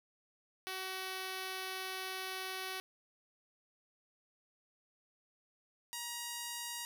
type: tone pair in turn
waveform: 5% pulse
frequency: 376.8 / 949.5 Hz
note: F#4 / A#5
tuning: +32 / +32 cents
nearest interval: octave + major third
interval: 1600 cents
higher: second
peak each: -28 dBFS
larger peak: neither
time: 0.67-2.8 / 5.93-6.85 s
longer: first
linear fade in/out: 0 ms
effects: none